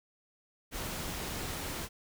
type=noise; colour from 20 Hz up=pink; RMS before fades=-38 dBFS; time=0.71-1.89 s; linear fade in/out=50 ms; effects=none